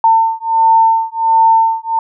sine beating tone pair, 900 / 901.4 Hz, A5 / A5, +39 / +42 cents, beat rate 1.4 Hz, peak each -11 dBFS, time 0.04-1.99 s, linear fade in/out 2 ms, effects none

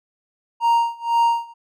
triangle tone with tremolo, 932.3 Hz, A#5, in tune, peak -11 dBFS, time 0.6-1.54 s, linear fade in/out 50 ms, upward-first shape sine, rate 2 Hz, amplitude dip 95%, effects none

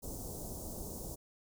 pink band-stop noise, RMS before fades -43 dBFS, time 0.02-1.16 s, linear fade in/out 20 ms, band 730 to 6300 Hz, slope 24 dB/octave, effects none

